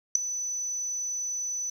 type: tone with ADSR envelope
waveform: sine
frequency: 5990 Hz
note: F#8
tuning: 20 cents sharp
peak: -12 dBFS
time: 0.15-1.7 s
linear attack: 5 ms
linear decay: 4 ms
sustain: -17 dB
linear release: 4 ms
effects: 9-bit